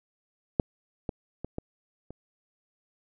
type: clicks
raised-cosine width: 2 ms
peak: -8 / -17 / -21 / -19 / -28 dBFS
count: 5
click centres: 0.598 / 1.092 / 1.446 / 1.584 / 2.106 s
effects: none